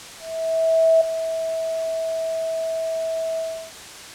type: tone with ADSR envelope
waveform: sine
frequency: 651 Hz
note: E5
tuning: 22 cents flat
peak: -11 dBFS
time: 0.19-3.72 s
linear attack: 820 ms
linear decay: 6 ms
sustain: -11 dB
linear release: 340 ms
effects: white hiss -38 dBFS RMS until 4.14 s + low-pass 8000 Hz 12 dB/octave